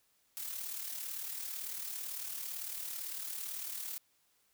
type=noise with amplitude modulation; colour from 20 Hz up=blue; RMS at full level=-39 dBFS; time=0.37-3.98 s; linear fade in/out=0 ms; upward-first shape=sine; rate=37.9 Hz; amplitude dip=50%; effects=white hiss -73 dBFS RMS until 4.53 s